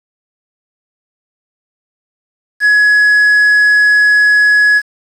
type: tone with quantisation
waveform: triangle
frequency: 1684 Hz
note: G#6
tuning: 24 cents sharp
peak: -4 dBFS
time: 2.6-4.82 s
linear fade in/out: 50 ms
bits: 5
effects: low-pass 8000 Hz 12 dB/octave